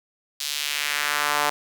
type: tone with high-pass filter sweep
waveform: sawtooth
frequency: 146.83 Hz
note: D3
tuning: in tune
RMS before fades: -25 dBFS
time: 0.4-1.5 s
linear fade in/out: 5 ms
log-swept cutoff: 4200 to 840 Hz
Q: 1.4
effects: none